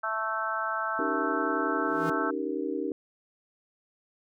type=harmonic tone; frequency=220.1 Hz; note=A3; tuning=1 cent sharp; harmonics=3 / 4 / 5 / 6 / 7; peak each=-36 / -36 / -36 / -31 / -34 dBFS; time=0.03-2.31 s; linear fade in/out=10 ms
type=chord; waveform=sine; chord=Eb dominant seventh; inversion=third; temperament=just; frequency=280 / 311.1 / 388.9 / 466.7 Hz; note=Db4 / Eb4 / G4 / Bb4; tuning=+18 / 0 / -14 / +2 cents; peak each=-34 / -33 / -34 / -35 dBFS; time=0.99-2.92 s; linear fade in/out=2 ms
type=tone with exponential growth; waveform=square; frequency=164.81 Hz; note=E3; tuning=in tune; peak=-31 dBFS; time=1.78-2.1 s; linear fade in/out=5 ms; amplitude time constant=68 ms
effects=none